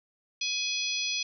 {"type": "harmonic tone with a mistuned harmonic", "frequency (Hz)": 840, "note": "G#5", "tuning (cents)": 19, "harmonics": [3, 4, 5, 6, 7], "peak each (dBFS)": [-33, -34, -35, -36, -36], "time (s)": [0.41, 1.23], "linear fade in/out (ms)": 5, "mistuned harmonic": 6, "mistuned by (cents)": -37, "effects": []}